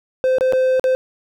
triangle tone with dropouts, 517 Hz, C5, 21 cents flat, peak -11 dBFS, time 0.24-0.95 s, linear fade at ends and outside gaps 0 ms, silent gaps 0.384-0.409 / 0.524-0.533 / 0.796-0.841 s, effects none

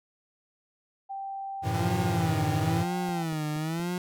sine tone, 783 Hz, G5, 2 cents flat, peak -33 dBFS, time 1.09-3.24 s, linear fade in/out 20 ms
square chord, F# half-diminished seventh, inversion none, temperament equal with one note detuned, 94.01 / 110 / 130.81 / 164.81 Hz, F#2 / A2 / C3 / E3, +28 / 0 / 0 / 0 cents, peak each -33 / -31 / -36 / -36 dBFS, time 1.62-2.86 s, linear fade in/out 50 ms
30% pulse tone with vibrato, 165 Hz, E3, 2 cents sharp, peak -26 dBFS, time 1.74-3.98 s, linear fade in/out 2 ms, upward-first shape sine, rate 1 Hz, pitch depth 150 cents each way
click train, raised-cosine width 2 ms, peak -31 dBFS, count 4, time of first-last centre 3.09-3.799 s, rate 4.23 Hz
effects none

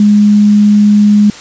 sine tone, 207.7 Hz, G#3, in tune, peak -3 dBFS, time 0-1.3 s, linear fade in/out 2 ms, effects white hiss -30 dBFS RMS until 1.4 s + resampled to 16000 Hz

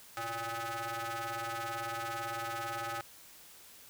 sawtooth ring-modulated tone, 233.1 Hz, A#3, in tune, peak -29 dBFS, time 0.17-3.01 s, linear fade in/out 2 ms, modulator 1040 Hz, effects white hiss -55 dBFS RMS until 3.89 s

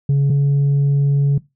sine tone pair in turn, 140 / 141.06 Hz, C#3 / C#3, +18 / +31 cents, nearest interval unison, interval 13 cents, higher second, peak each -9 dBFS, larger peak neither, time 0.09-0.3 / 0.3-1.38 s, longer second, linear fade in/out 5 ms, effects noise-tail reverb RT60 0.2 s tail -20 dB re dry + tanh soft clip ceiling -11 dBFS

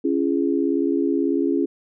sine chord, C# minor, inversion none, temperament equal with one note detuned, 277.2 / 337.1 / 415.3 Hz, C#4 / E4 / G#4, 0 / +39 / 0 cents, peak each -21 / -22 / -25 dBFS, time 0.04-1.66 s, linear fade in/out 10 ms, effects none

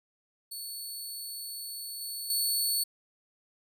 15% pulse tone with level steps, 4435 Hz, C#8, in tune, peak -31 / -29 / -20 dBFS, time 0.51-2.84 s, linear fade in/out 10 ms, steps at 2.01 / 2.3 s, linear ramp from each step 2 ms, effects none

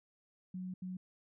sine tone bursts at uneven times, 184.1 Hz, F#3, 8 cents flat, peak -39 dBFS, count 2, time 0.54-0.74 / 0.82-0.97 s, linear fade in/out 5 ms, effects none

